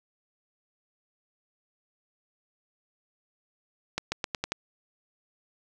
accelerating click train, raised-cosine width 0.2 ms, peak -11 dBFS, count 6, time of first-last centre 3.98-4.52 s, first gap 140 ms, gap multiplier 0.87, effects none

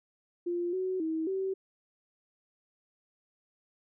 sine tone with pitch steps, 348.6 / 372.9 / 320.1 / 382.9 Hz, F4 / F#4 / D#4 / G4, -3 / +14 / +49 / -41 cents, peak -29 dBFS, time 0.46-1.54 s, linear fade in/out 10 ms, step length 270 ms, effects none

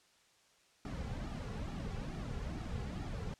brown noise with flanger, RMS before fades -41 dBFS, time 0.85-3.34 s, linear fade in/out 2 ms, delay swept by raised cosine 1.9 to 3.3 ms, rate 2.3 Hz, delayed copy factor -0.65, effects white hiss -68 dBFS RMS until 3.39 s + low-pass 7000 Hz 12 dB/octave

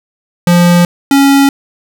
square tone pair in turn, 174.61 / 277.2 Hz, F3 / C#4, 0 / 0 cents, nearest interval minor sixth, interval 800 cents, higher second, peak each -5 dBFS, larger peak neither, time 0.47-0.85 / 1.11-1.49 s, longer neither, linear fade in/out 2 ms, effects none

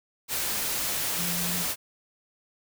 sine tone in noise, 174.6 Hz, F3, in tune, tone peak -33 dBFS, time 1.16-1.66 s, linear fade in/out 50 ms, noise white, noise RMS -29 dBFS, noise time 0.28-1.76 s, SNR -7 dB, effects none

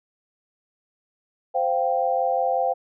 sine chord, C suspended fourth, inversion none, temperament equal with one note detuned, 521.4 / 698.5 / 784 Hz, C5 / F5 / G5, -6 / 0 / 0 cents, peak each -24 dBFS, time 1.54-2.74 s, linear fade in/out 20 ms, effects none

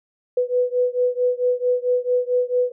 sine beating tone pair, 493.9 / 498.4 Hz, B4 / B4, 0 / +16 cents, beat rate 4.5 Hz, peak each -20 / -21 dBFS, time 0.37-2.72 s, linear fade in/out 5 ms, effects none

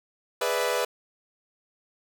sawtooth chord, E dominant seventh, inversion first, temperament equal, 415.3 / 493.9 / 587.3 / 659.3 Hz, G#4 / B4 / D5 / E5, 0 / 0 / 0 / 0 cents, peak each -28 / -23 / -27 / -28 dBFS, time 0.41-0.85 s, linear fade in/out 5 ms, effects none

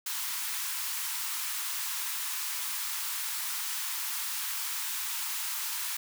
white high-pass noise, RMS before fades -34 dBFS, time 0.06-5.97 s, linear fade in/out 5 ms, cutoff 850 Hz, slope 96 dB/octave, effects none

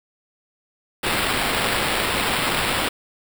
white noise with sample-and-hold, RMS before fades -22 dBFS, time 1.03-2.89 s, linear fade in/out 10 ms, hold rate 6300 Hz, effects none

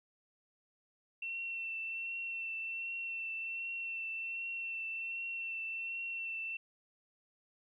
sine tone with vibrato, 2700 Hz, E7, 41 cents sharp, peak -37 dBFS, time 1.22-6.57 s, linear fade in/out 5 ms, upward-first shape triangle, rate 1.3 Hz, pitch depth 21 cents each way, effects 13-bit

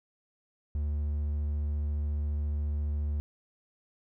triangle tone, 73.8 Hz, D2, 9 cents sharp, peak -26 dBFS, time 0.75-3.2 s, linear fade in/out 0 ms, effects none

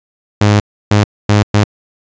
sawtooth tone bursts at uneven times, 103.83 Hz, G#2, in tune, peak -3 dBFS, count 4, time 0.41-0.6 / 0.91-1.04 / 1.29-1.43 / 1.54-1.64 s, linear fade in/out 5 ms, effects resampled to 16000 Hz

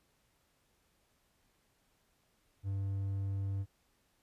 triangle tone, 98 Hz, G2, in tune, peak -31 dBFS, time 2.63-3.66 s, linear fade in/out 50 ms, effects pink hiss -74 dBFS RMS until 4.22 s + resampled to 32000 Hz

